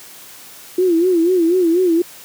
sine tone with vibrato, 349.2 Hz, F4, in tune, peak -11 dBFS, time 0.78-2.02 s, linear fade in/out 5 ms, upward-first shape sine, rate 4.1 Hz, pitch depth 120 cents each way, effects white hiss -39 dBFS RMS until 2.24 s + high-pass 100 Hz 12 dB/octave

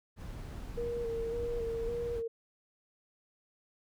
brown noise, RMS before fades -42 dBFS, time 0.16-2.23 s, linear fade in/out 50 ms
sine tone with vibrato, 466.2 Hz, A#4, in tune, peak -33 dBFS, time 0.77-2.28 s, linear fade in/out 10 ms, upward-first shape square, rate 1.8 Hz, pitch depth 27 cents each way
effects none

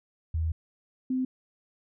sine tone pair in turn, 80.6 / 257.7 Hz, E2 / C4, -38 / -26 cents, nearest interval octave + minor sixth, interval 2012 cents, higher second, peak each -25 dBFS, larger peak neither, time 0.34-0.52 / 1.1-1.25 s, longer first, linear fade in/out 5 ms, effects none

